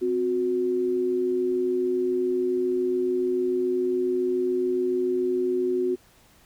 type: tone pair together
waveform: sine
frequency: 258.4 / 365.5 Hz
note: C4 / F#4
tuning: -21 / -21 cents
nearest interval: tritone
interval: 600 cents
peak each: -30 / -22 dBFS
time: 0.01-5.96 s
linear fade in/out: 20 ms
effects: pink hiss -57 dBFS RMS until 6.45 s